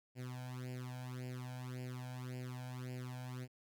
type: tone with flanger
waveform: sawtooth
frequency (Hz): 126.2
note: B2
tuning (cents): +38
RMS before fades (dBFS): -45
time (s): 0.15-3.48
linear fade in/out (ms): 50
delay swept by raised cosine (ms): 0.4 to 1.29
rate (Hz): 1.8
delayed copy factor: +0.9
effects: none